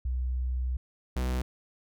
sine / 45% pulse tone pair in turn, 62.9 / 62.9 Hz, B1 / B1, +32 / +32 cents, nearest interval unison, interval 0 cents, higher neither, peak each -27 dBFS, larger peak neither, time 0.05-0.77 / 1.16-1.42 s, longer first, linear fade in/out 5 ms, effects none

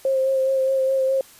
sine tone with vibrato, 531 Hz, C5, 25 cents sharp, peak -17 dBFS, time 0.05-1.21 s, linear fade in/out 2 ms, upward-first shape sine, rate 4.8 Hz, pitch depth 20 cents each way, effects white hiss -48 dBFS RMS until 1.39 s + resampled to 32000 Hz

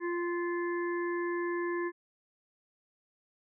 harmonic tone, 347.4 Hz, F4, 9 cents flat, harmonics 1 / 3 / 5 / 6, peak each -31 / -39 / -40 / -48 dBFS, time 0-1.92 s, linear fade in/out 50 ms, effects none

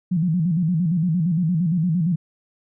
sine tone with vibrato, 169.4 Hz, E3, 48 cents sharp, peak -17 dBFS, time 0.11-2.16 s, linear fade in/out 10 ms, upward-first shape square, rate 8.7 Hz, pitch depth 120 cents each way, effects none

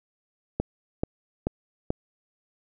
click train, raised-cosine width 2 ms, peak -11 dBFS, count 4, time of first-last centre 0.6-1.904 s, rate 2.3 Hz, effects none

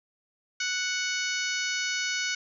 harmonic tone, 740 Hz, F#5, in tune, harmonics 2 / 3 / 4 / 5 / 6 / 7 / 8 / 9, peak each -32 / -33 / -36 / -39 / -37 / -38 / -36 / -41 dBFS, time 0.6-2.35 s, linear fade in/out 5 ms, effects none

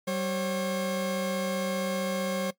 40% pulse tone pair together, 191.8 / 540 Hz, G3 / C#5, -37 / -45 cents, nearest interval octave + tritone, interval 1792 cents, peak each -30 / -28 dBFS, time 0.07-2.51 s, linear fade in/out 10 ms, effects noise-tail reverb RT60 0.1 s tail -19 dB re dry + MP3 96 kbps

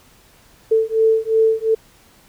sine beating tone pair, 442.9 / 445.7 Hz, A4 / A4, +11 / +22 cents, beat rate 2.8 Hz, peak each -16 dBFS, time 0.71-1.75 s, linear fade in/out 10 ms, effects pink hiss -51 dBFS RMS until 2.28 s

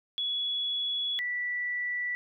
sine tone pair in turn, 3383 / 1962.1 Hz, G#7 / B6, +31 / -12 cents, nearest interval major sixth, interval 943 cents, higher first, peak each -28 / -29 dBFS, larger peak first, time 0.18-1.19 / 1.19-2.15 s, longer first, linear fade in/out 0 ms, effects none

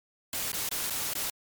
white noise with dropouts, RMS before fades -32 dBFS, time 0.33-1.3 s, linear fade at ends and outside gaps 2 ms, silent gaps 0.519-0.529 / 0.69-0.713 / 0.9-0.905 / 1.136-1.152 s, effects MP3 96 kbps

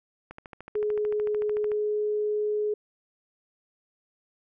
click train, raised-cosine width 0.5 ms, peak -26 dBFS, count 20, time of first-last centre 0.31-1.717 s, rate 13.5 Hz
sine tone, 421.2 Hz, G#4, 24 cents sharp, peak -24 dBFS, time 0.75-2.74 s, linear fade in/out 5 ms
effects none

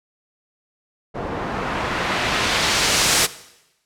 white noise with low-pass filter sweep, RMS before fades -21 dBFS, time 1.14-3.27 s, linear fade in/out 20 ms, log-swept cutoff 660 to 9500 Hz, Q 0.74, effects noise-tail reverb RT60 0.9 s tail -17 dB re dry

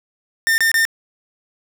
45% pulse tone bursts, 1808 Hz, A6, 47 cents sharp, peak -13 dBFS, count 3, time 0.47-0.852 s, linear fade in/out 0 ms, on 110 ms, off 26 ms, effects none

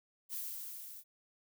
violet noise with level ramp, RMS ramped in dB -39 to -51 dBFS, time 0.29-1.04 s, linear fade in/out 50 ms, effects none

